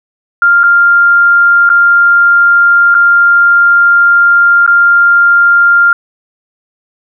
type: tone with dropouts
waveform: sine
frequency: 1396.9 Hz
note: F6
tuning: in tune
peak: -3 dBFS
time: 0.42-5.93 s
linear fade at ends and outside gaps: 2 ms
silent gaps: 0.634-0.638 / 1.692-1.7 / 2.944-2.949 / 4.664-4.676 s
effects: none